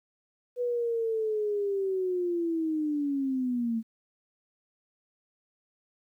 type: linear sweep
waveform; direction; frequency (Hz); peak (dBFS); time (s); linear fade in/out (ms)
sine; down; 493.9 to 221.5; -26; 0.56-3.83; 50
effects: 11-bit